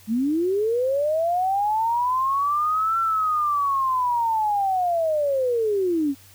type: linear two-way sweep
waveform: sine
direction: up then down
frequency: 208 to 1355 to 266 Hz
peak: -19 dBFS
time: 0.07-6.15 s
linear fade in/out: 50 ms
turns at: 2.99 s
effects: added 96 Hz sine -52 dBFS peak until 6.34 s + white hiss -51 dBFS RMS until 6.34 s